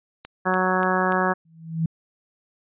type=click train; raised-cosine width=0.2 ms; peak=-18 dBFS; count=4; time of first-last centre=0.25-1.122 s; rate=3.44 Hz
type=harmonic tone; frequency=185.2 Hz; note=F#3; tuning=2 cents sharp; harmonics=1 / 2 / 3 / 4 / 5 / 6 / 7 / 8 / 9; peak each=-26 / -27 / -28 / -27 / -28 / -27 / -29 / -31 / -27 dBFS; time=0.45-1.34 s; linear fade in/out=20 ms
type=tone with exponential growth; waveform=sine; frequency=162.8 Hz; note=E3; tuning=21 cents flat; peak=-17 dBFS; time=1.45-1.86 s; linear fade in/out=5 ms; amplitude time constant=89 ms
effects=resampled to 8000 Hz